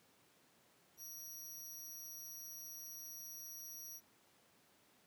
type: tone with amplitude modulation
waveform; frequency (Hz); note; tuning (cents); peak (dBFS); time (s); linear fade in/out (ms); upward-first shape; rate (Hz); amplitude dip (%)
20% pulse; 5760; F#8; -47; -40; 0.97-4.01; 50; sine; 165; 65
effects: pink hiss -70 dBFS RMS until 5.06 s + high-pass 150 Hz 12 dB/octave